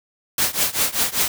white noise with tremolo, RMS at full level -17 dBFS, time 0.38-1.28 s, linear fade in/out 2 ms, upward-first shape triangle, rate 5.1 Hz, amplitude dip 95%, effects none

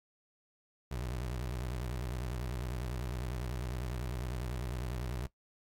25% pulse tone with vibrato, 61.74 Hz, B1, in tune, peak -32 dBFS, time 0.91-5.27 s, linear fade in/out 5 ms, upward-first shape sine, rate 10 Hz, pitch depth 180 cents each way, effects noise-tail reverb RT60 0.1 s tail -19 dB re dry + AAC 64 kbps

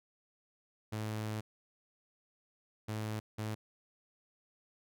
sawtooth tone bursts at uneven times, 108.1 Hz, A2, 30 cents flat, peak -32 dBFS, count 3, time 0.92-1.41 / 2.88-3.2 / 3.38-3.55 s, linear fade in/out 10 ms, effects none

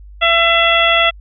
harmonic tone, 672 Hz, E5, 33 cents sharp, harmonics 1 / 2 / 3 / 4 / 5, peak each -16 / -16 / -16 / -16 / -16 dBFS, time 0.21-1.11 s, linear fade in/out 20 ms, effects added 50 Hz sine -34 dBFS peak until 1.2 s

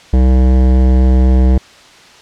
sine tone with hard clipping, 64 Hz, C2, 38 cents flat, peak -8 dBFS, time 0.13-1.58 s, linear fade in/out 5 ms, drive 16 dB, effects white hiss -40 dBFS RMS until 2.21 s + low-pass 5000 Hz 12 dB/octave

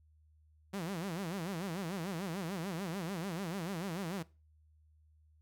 sawtooth tone with vibrato, 179.6 Hz, F3, 49 cents sharp, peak -33 dBFS, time 0.73-4.23 s, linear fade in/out 10 ms, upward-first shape sine, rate 6.8 Hz, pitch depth 210 cents each way, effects noise-tail reverb RT60 0.3 s tail -20 dB re dry + added 77 Hz sine -63 dBFS peak until 5.41 s

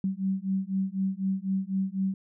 sine beating tone pair, 189.9 / 193.9 Hz, F#3 / G3, +45 / -19 cents, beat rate 4 Hz, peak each -29 dBFS, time 0.04-2.14 s, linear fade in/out 2 ms, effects none

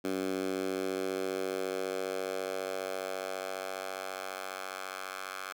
10% pulse tone with high-pass filter sweep, 94.7 Hz, F#2, 41 cents sharp, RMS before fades -36 dBFS, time 0.04-5.53 s, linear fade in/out 10 ms, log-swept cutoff 280 to 1100 Hz, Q 1.9, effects none

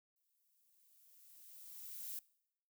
violet noise with exponential growth, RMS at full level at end -44 dBFS, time 0.16-2.19 s, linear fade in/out 1 ms, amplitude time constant 440 ms, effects noise-tail reverb RT60 0.8 s tail -23 dB re dry

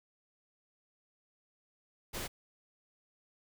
pink noise, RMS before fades -39 dBFS, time 2.13-2.28 s, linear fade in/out 20 ms, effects none

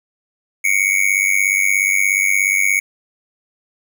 square tone with amplitude modulation, 2217 Hz, C#7, in tune, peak -10 dBFS, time 0.64-2.8 s, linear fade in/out 10 ms, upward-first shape sine, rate 96.9 Hz, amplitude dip 95%, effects none

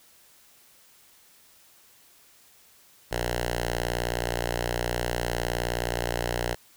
5% pulse tone with notch filter, 59.4 Hz, A#1, 33 cents sharp, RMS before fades -29 dBFS, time 3.11-6.55 s, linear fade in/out 10 ms, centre 230 Hz, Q 0.79, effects white hiss -57 dBFS RMS until 6.76 s

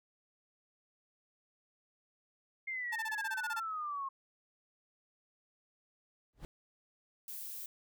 sine exponential sweep, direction down, 2134 to 1069 Hz, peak -36 dBFS, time 2.67-4.09 s, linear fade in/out 10 ms
sawtooth tone bursts, 880 Hz, A5, in tune, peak -33 dBFS, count 11, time 2.92-3.601 s, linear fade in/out 10 ms, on 41 ms, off 23 ms
brown noise with exponential growth, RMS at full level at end -41 dBFS, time 6.33-6.45 s, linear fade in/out 0 ms, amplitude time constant 24 ms
violet noise, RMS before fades -44 dBFS, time 7.28-7.66 s, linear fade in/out 2 ms
effects none

